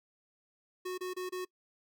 square tone bursts, 366.6 Hz, F#4, 16 cents flat, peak -36 dBFS, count 4, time 0.85-1.451 s, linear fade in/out 10 ms, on 130 ms, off 27 ms, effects noise-tail reverb RT60 0.1 s tail -23 dB re dry

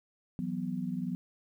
sine chord, E suspended second, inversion none, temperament equal, 164.81 / 185 / 246.9 Hz, E3 / F#3 / B3, 0 / 0 / 0 cents, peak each -38 / -35 / -36 dBFS, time 0.39-1.15 s, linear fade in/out 0 ms, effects 11-bit

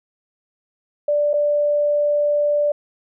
sine tone with dropouts, 587.3 Hz, D5, in tune, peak -15 dBFS, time 1.08-2.72 s, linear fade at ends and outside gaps 5 ms, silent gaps 1.333-1.338 s, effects none

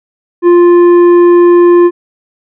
sine tone with tanh clipping, 349.2 Hz, F4, in tune, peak -3 dBFS, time 0.42-1.91 s, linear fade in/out 50 ms, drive 8 dB, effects none

